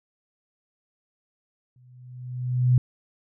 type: tone with exponential growth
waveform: sine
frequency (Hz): 125.2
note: B2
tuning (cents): +24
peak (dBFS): -13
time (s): 1.76-2.78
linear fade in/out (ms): 2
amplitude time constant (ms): 220
effects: none